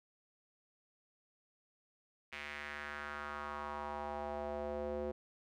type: tone with band-pass filter sweep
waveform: square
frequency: 73.42 Hz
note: D2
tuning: in tune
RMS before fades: -42 dBFS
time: 2.32-5.12 s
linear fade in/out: 10 ms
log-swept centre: 2300 to 460 Hz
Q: 2.7
effects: none